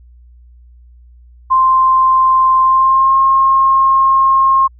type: tone with pitch glide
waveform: sine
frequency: 1046.5 to 1071.6 Hz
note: C6 to C6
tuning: 0 to +41 cents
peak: -7 dBFS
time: 1.5-4.68 s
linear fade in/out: 20 ms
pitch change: +41 cents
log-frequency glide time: 2.63-3.16 s
effects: added 60 Hz sine -39 dBFS peak until 4.79 s